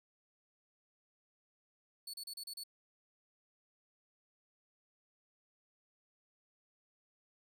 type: tone bursts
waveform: sawtooth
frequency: 4435 Hz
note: C#8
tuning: in tune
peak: -40 dBFS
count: 6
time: 2.07-2.637 s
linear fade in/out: 5 ms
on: 67 ms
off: 33 ms
effects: none